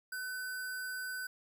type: tone with sample-and-hold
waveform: sine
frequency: 1508 Hz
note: F#6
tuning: 32 cents sharp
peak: -37 dBFS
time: 0.12-1.27 s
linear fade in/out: 5 ms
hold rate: 6300 Hz
effects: none